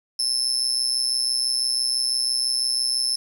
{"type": "tone with amplitude modulation", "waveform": "35% pulse", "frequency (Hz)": 5274, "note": "E8", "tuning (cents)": 0, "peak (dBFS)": -14, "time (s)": [0.19, 3.16], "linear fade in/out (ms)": 5, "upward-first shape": "sine", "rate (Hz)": 126, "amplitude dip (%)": 95, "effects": ["8-bit"]}